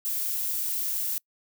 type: noise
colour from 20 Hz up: violet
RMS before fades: -29 dBFS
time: 0.05-1.18 s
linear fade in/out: 0 ms
effects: noise-tail reverb RT60 0.1 s tail -26 dB re dry